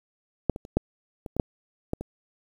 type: clicks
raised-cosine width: 2 ms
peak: -7 / -21 / -29 / -7 / -22 / -19 / -7 / -13 / -20 dBFS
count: 9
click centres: 0.497 / 0.561 / 0.651 / 0.77 / 1.262 / 1.366 / 1.398 / 1.934 / 2.01 s
effects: 8-bit